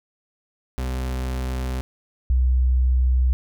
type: tone pair in turn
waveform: 40% pulse / sine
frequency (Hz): 63.8 / 63.25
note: C2 / B1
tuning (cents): -43 / +42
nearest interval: unison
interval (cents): 15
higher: first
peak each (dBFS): -23 / -15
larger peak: second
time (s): 0.78-1.81 / 2.3-3.33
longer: neither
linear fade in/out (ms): 0
effects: none